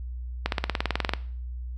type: accelerating click train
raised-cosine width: 0.3 ms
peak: -8 dBFS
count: 14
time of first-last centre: 0.46-1.136 s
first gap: 62 ms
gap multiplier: 0.97
effects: noise-tail reverb RT60 0.5 s tail -18 dB re dry + added 61 Hz sine -32 dBFS peak until 1.77 s